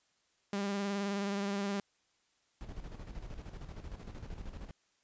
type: tone with vibrato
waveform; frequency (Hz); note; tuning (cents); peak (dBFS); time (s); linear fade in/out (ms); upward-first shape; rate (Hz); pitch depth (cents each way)
sawtooth; 200; G3; +35; -29; 0.53-1.8; 2; triangle; 19; 36
type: noise with tremolo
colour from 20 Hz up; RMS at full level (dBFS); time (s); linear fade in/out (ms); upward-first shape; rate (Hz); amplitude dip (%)
brown; -43; 2.61-4.71; 0; square; 13; 55
effects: white hiss -74 dBFS RMS until 5.03 s + resampled to 16000 Hz